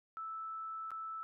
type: tone with dropouts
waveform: sine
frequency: 1315 Hz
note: E6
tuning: 5 cents flat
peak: -40 dBFS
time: 0.17-1.23 s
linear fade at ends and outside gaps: 0 ms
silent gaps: 0.906-0.916 s
effects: none